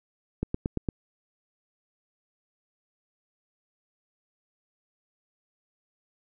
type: click train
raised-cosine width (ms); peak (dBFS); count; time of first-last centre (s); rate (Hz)
3; -14; 5; 0.43-0.888; 8.74
effects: none